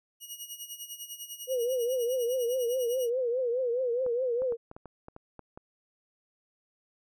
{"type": "tone with tremolo", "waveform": "10% pulse", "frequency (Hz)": 2895, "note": "F#7", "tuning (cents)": -38, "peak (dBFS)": -29, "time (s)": [0.2, 3.1], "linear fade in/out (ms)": 50, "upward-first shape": "sine", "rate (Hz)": 10, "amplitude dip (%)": 75}
{"type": "tone with vibrato", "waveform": "sine", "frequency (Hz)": 493.9, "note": "B4", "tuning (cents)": 0, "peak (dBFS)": -26, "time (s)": [1.47, 4.57], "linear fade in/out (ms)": 50, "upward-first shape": "triangle", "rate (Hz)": 4.8, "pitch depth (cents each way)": 130}
{"type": "clicks", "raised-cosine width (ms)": 1, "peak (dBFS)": -30, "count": 10, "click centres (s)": [4.064, 4.42, 4.523, 4.714, 4.765, 4.857, 5.084, 5.164, 5.393, 5.575]}
{"effects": []}